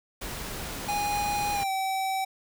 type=noise; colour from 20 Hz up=pink; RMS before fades=-36 dBFS; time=0.21-1.64 s; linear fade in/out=10 ms
type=tone with pitch glide; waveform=square; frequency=823 to 767.9 Hz; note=G#5 to G5; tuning=-16 to -36 cents; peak=-27 dBFS; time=0.88-2.25 s; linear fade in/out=10 ms; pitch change=-120 cents; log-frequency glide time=1.53-1.7 s
effects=none